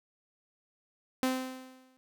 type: tone with exponential decay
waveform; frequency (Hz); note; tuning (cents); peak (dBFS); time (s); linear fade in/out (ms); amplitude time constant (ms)
sawtooth; 258.7; C4; -19; -21; 1.23-1.97; 0; 160
effects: none